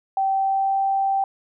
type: tone with pitch glide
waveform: sine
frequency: 775 to 780.8 Hz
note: G5 to G5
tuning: -20 to -7 cents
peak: -18 dBFS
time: 0.17-1.24 s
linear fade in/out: 2 ms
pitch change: +13 cents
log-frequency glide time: 0.32-0.79 s
effects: none